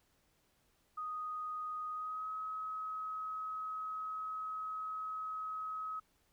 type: tone with pitch glide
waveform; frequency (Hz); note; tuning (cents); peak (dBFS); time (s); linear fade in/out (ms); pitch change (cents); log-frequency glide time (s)
sine; 1244.5 to 1275.1; D#6 to D#6; 0 to +42; -38; 0.97-6; 10; +42; 1.92-2.29
effects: pink hiss -74 dBFS RMS until 6.32 s